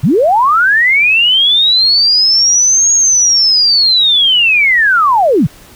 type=linear two-way sweep; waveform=sine; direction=up then down; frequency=111.5 to 6645 to 111.5 Hz; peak=-6 dBFS; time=0.03-5.47 s; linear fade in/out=10 ms; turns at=2.92 s; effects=pink hiss -39 dBFS RMS until 5.75 s